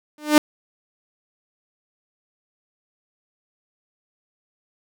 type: tone with exponential growth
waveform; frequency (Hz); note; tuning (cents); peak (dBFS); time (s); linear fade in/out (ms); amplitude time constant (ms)
sawtooth; 300; D4; +37; -4; 0.18-0.38; 2; 42
effects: none